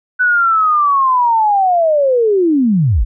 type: linear sweep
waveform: sine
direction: down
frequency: 1501 to 36.37 Hz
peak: -9 dBFS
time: 0.19-3.05 s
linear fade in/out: 20 ms
effects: none